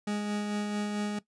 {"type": "tone with tremolo", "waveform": "40% pulse", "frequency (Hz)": 207.7, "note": "G#3", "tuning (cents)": 0, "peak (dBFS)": -28, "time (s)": [0.07, 1.19], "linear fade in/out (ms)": 5, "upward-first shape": "sine", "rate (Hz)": 4.5, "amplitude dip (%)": 30, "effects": ["noise-tail reverb RT60 0.1 s tail -17 dB re dry", "resampled to 22050 Hz"]}